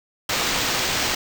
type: noise with sample-and-hold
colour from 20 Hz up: white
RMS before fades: -23 dBFS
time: 0.29-1.15 s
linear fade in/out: 5 ms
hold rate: 11025 Hz
effects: none